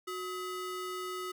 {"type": "ring-modulated tone", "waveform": "square", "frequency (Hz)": 820, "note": "G#5", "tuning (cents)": -22, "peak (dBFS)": -34, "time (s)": [0.07, 1.32], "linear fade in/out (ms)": 10, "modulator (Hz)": 453, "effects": []}